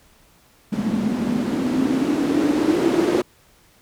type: noise with low-pass filter sweep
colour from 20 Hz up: violet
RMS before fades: -20 dBFS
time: 0.72-3.22 s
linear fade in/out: 10 ms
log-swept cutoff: 210 to 350 Hz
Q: 7.5
effects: pink hiss -55 dBFS RMS until 3.81 s